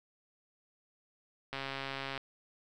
click train, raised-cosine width 0.3 ms, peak -22 dBFS, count 89, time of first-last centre 1.53-2.177 s, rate 136 Hz, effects none

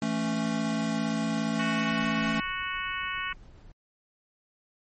square chord, A major, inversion second, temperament equal, 164.81 / 220 / 277.2 Hz, E3 / A3 / C#4, 0 / 0 / 0 cents, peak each -35 / -29 / -33 dBFS, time 0.02-2.4 s, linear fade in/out 2 ms
harmonic tone, 370 Hz, F#4, in tune, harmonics 3 / 4 / 5 / 6 / 7 / 8, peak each -35 / -36 / -37 / -38 / -38 / -39 dBFS, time 1.59-3.33 s, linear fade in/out 5 ms
brown noise with tremolo, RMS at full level -48 dBFS, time 1.91-3.72 s, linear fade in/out 5 ms, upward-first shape sine, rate 7.3 Hz, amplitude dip 25%
effects MP3 32 kbps

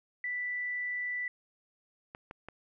sine tone, 1975.5 Hz, B6, in tune, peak -32 dBFS, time 0.24-1.28 s, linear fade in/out 2 ms
clicks, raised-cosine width 0.5 ms, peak -28 dBFS, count 3, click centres 2.149 / 2.311 / 2.486 s
effects none

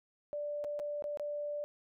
sine tone with dropouts, 587.3 Hz, D5, in tune, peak -35 dBFS, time 0.33-1.64 s, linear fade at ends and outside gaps 0 ms, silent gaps 0.641-0.646 / 0.792-0.798 / 1.023-1.041 / 1.173-1.197 s, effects none

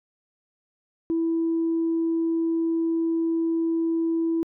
sine tone, 329.6 Hz, E4, in tune, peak -20 dBFS, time 1.1-4.43 s, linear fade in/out 0 ms, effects tanh soft clip ceiling -17 dBFS

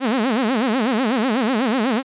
sawtooth tone with vibrato, 238.9 Hz, A#3, 43 cents sharp, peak -13 dBFS, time 0-2.03 s, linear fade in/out 50 ms, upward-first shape sine, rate 8.1 Hz, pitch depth 230 cents each way, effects resampled to 8000 Hz

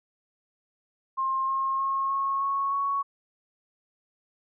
sine tone with pitch steps, 1063 / 1072.9 / 1082.8 / 1092.9 / 1103 / 1113.3 Hz, C6 / C6 / C#6 / C#6 / C#6 / C#6, +27 / +43 / -41 / -25 / -9 / +7 cents, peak -24 dBFS, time 1.17-3.03 s, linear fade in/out 20 ms, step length 310 ms, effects none

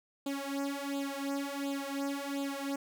sawtooth tone with flanger, 278.7 Hz, C#4, 9 cents sharp, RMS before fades -36 dBFS, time 0.26-2.76 s, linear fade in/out 5 ms, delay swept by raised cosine 0.26 to 3.46 ms, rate 1.4 Hz, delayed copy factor +0.85, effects none

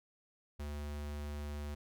square tone, 73.42 Hz, D2, in tune, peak -40 dBFS, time 0.59-1.75 s, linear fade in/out 10 ms, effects none

